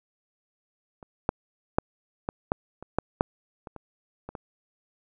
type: clicks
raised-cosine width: 1 ms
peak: -30 / -8 / -6 / -14 / -9 / -26 / -9 / -6 / -25 / -26 / -23 / -22 dBFS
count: 12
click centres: 1.028 / 1.291 / 1.785 / 2.289 / 2.519 / 2.826 / 2.986 / 3.209 / 3.672 / 3.763 / 4.29 / 4.352 s
effects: none